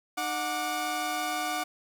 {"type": "tone cluster", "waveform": "sawtooth", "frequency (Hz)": [305.1, 731, 1174], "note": ["D#4", "F#5", "D6"], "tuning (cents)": [-34, -21, -1], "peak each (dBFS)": [-34, -27, -31], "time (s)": [0.17, 1.64], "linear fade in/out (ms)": 10, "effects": []}